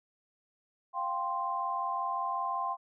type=chord; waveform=sine; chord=F suspended second; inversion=none; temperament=equal; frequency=698.5 / 784 / 1046.5 Hz; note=F5 / G5 / C6; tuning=0 / 0 / 0 cents; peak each=-38 / -36 / -32 dBFS; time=0.93-2.77 s; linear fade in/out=50 ms; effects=none